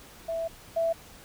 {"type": "tone pair in turn", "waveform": "sine", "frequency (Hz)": [660, 662.5], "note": ["E5", "E5"], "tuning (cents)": [2, 9], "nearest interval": "unison", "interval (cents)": 7, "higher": "second", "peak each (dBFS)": [-28, -23], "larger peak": "second", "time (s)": [[0.28, 0.48], [0.76, 0.93]], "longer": "first", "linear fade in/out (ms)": 10, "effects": ["pink hiss -50 dBFS RMS until 1.24 s"]}